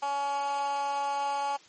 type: tone with high-pass filter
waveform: 15% pulse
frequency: 281.5 Hz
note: C#4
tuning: 27 cents sharp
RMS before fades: -30 dBFS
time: 0.02-1.57 s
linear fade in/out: 10 ms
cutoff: 810 Hz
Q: 4.4
effects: white hiss -56 dBFS RMS until 1.68 s + MP3 32 kbps